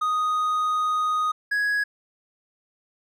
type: tone pair in turn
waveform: triangle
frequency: 1244.5 / 1667.1 Hz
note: D#6 / G#6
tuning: 0 / +6 cents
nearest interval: perfect fourth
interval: 506 cents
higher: second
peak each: -19 dBFS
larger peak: neither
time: 0.01-1.32 / 1.51-1.84 s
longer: first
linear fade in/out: 10 ms
effects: none